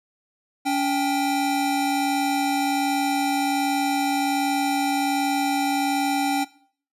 square tone pair together, 282.7 / 786.8 Hz, C#4 / G5, +34 / +6 cents, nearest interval octave + tritone, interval 1772 cents, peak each -24 dBFS, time 0.65-6.45 s, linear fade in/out 20 ms, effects noise-tail reverb RT60 0.5 s tail -19 dB re dry + resampled to 32000 Hz

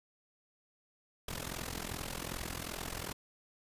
pink noise with amplitude modulation, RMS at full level -37 dBFS, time 1.28-3.13 s, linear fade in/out 5 ms, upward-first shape sine, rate 42.6 Hz, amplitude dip 85%, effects resampled to 32000 Hz

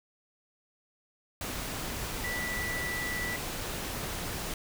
sine tone in noise, 1966 Hz, B6, 8 cents flat, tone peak -33 dBFS, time 2.24-3.36 s, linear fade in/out 2 ms, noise pink, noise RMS -36 dBFS, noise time 1.41-4.54 s, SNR 0 dB, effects none

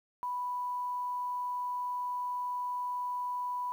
sine tone, 987.8 Hz, B5, in tune, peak -32 dBFS, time 0.23-3.72 s, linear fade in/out 0 ms, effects 10-bit

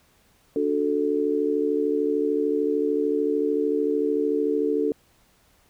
sine chord, D major, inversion none, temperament just, 293.7 / 367.1 / 440.5 Hz, D4 / F#4 / A4, 0 / -14 / +2 cents, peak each -25 / -28 / -23 dBFS, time 0.56-4.92 s, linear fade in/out 2 ms, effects pink hiss -61 dBFS RMS until 5.69 s

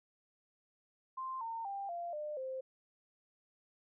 sine tone with pitch steps, 1046.5 / 911 / 793.1 / 690.4 / 601.1 / 523.2 Hz, C6 / A#5 / G5 / F5 / D5 / C5, 0 / -40 / +20 / -20 / +40 / 0 cents, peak -38 dBFS, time 1.17-2.61 s, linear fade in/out 10 ms, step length 240 ms, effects none

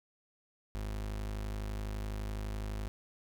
35% pulse tone, 51.91 Hz, G#1, in tune, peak -34 dBFS, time 0.75-2.88 s, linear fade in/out 0 ms, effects none

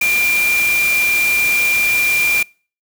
sine tone in noise, 2386 Hz, D7, 27 cents sharp, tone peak -13 dBFS, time 0.01-2.43 s, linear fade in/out 5 ms, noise white, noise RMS -23 dBFS, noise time 0.01-2.43 s, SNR +7 dB, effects noise-tail reverb RT60 0.4 s tail -26 dB re dry

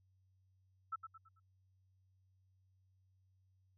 sine tone with echo, 1318.5 Hz, E6, in tune, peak -37 dBFS, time 0.92-0.96 s, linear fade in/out 10 ms, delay 110 ms, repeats 4, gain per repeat -8 dB, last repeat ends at 1.4 s, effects added 94 Hz sine -70 dBFS peak until 3.77 s

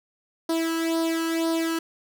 sawtooth tone with flanger, 328.2 Hz, E4, 8 cents flat, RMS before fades -25 dBFS, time 0.49-1.79 s, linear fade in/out 5 ms, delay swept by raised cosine 0.2 to 0.7 ms, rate 2 Hz, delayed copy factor +0.75, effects none

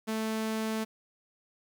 sawtooth tone, 220 Hz, A3, in tune, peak -26 dBFS, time 0.07-0.85 s, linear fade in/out 20 ms, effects 10-bit

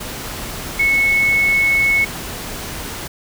sine tone in noise, 2200 Hz, C#7, 14 cents flat, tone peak -12 dBFS, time 0.79-2.05 s, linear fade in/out 10 ms, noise pink, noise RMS -28 dBFS, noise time 0-3.08 s, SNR +13 dB, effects none

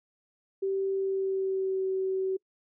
sine tone with pitch glide, 387.9 to 379.9 Hz, G4 to F#4, -18 to +46 cents, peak -26 dBFS, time 0.62-2.37 s, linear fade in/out 10 ms, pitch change -36 cents, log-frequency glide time 0.92-1.86 s, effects noise-tail reverb RT60 0.1 s tail -26 dB re dry

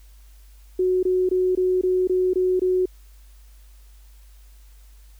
sine tone bursts, 368.2 Hz, F#4, 8 cents flat, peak -17 dBFS, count 8, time 0.79-2.857 s, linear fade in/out 5 ms, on 240 ms, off 21 ms, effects added 50 Hz sine -45 dBFS peak until 5.19 s + white hiss -59 dBFS RMS until 5.19 s

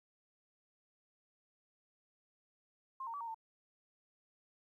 sine tone with pitch steps, 1061 / 919 / 1147 / 926 / 899 Hz, C6 / A#5 / D6 / A#5 / A5, +24 / -25 / -41 / -12 / +37 cents, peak -40 dBFS, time 3-3.345 s, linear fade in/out 5 ms, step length 69 ms, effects 13-bit

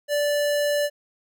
square tone, 584 Hz, D5, 10 cents flat, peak -21 dBFS, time 0.08-0.9 s, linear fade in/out 50 ms, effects none

